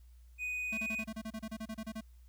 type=tone; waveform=triangle; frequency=2489 Hz; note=D#7; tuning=in tune; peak=-33 dBFS; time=0.38-1.05 s; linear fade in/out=50 ms
type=tone bursts; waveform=square; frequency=220 Hz; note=A3; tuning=in tune; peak=-39 dBFS; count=15; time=0.72-2.01 s; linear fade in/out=10 ms; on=58 ms; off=30 ms
effects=added 60 Hz sine -54 dBFS peak until 2.28 s + white hiss -74 dBFS RMS until 2.28 s